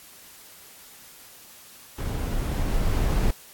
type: noise with level ramp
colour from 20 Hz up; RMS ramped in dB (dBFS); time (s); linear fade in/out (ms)
brown; -28 to -21; 1.98-3.31; 5
effects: white hiss -48 dBFS RMS until 3.53 s + AAC 64 kbps